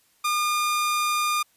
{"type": "tone", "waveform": "sawtooth", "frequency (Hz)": 1211, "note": "D#6", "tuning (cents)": -47, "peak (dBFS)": -18, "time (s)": [0.24, 1.43], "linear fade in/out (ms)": 10, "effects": ["white hiss -63 dBFS RMS until 1.56 s", "resampled to 32000 Hz"]}